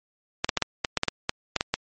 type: clicks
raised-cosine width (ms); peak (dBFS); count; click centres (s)
0.2; -5; 12; 0.445 / 0.492 / 0.573 / 0.623 / 0.848 / 0.973 / 1.034 / 1.083 / 1.294 / 1.563 / 1.609 / 1.74
effects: MP3 32 kbps